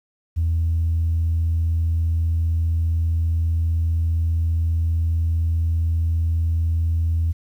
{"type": "tone", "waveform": "sine", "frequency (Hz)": 82.41, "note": "E2", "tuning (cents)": 0, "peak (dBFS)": -16, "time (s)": [0.36, 7.33], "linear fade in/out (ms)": 20, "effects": ["tanh soft clip ceiling -14 dBFS", "9-bit"]}